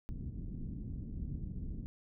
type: low-pass noise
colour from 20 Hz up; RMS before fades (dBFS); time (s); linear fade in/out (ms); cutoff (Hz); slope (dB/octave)
pink; -41; 0.09-1.86; 0; 250; 24
effects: none